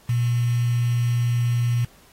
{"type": "tone with quantisation", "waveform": "sine", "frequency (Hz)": 120, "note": "B2", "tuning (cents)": -49, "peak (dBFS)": -18, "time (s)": [0.09, 1.85], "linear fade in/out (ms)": 5, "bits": 6, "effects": ["pink hiss -54 dBFS RMS until 2.12 s", "AAC 48 kbps"]}